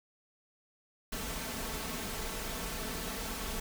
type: noise with comb filter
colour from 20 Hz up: pink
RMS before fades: -38 dBFS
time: 1.12-3.6 s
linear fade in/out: 5 ms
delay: 4.5 ms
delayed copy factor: +0.6
effects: none